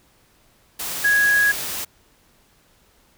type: tone in noise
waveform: sine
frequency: 1661.2 Hz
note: G#6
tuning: in tune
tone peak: -14 dBFS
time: 1.04-1.52 s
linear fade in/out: 10 ms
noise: white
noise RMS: -28 dBFS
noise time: 0.79-1.85 s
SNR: +11 dB
effects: pink hiss -58 dBFS RMS until 3.17 s